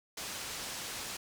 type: low-pass noise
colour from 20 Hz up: white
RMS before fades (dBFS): -41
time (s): 0.17-1.17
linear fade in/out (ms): 5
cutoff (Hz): 7600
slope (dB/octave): 12
effects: none